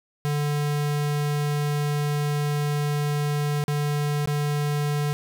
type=tone with dropouts; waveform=square; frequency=146.83 Hz; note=D3; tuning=in tune; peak=-23 dBFS; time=0.25-5.13 s; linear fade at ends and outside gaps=0 ms; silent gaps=3.639-3.681 / 4.258-4.274 s; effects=none